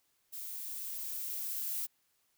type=noise with level ramp; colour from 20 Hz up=violet; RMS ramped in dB=-43 to -36 dBFS; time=0.32-1.87 s; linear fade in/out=20 ms; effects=white hiss -75 dBFS RMS until 2.37 s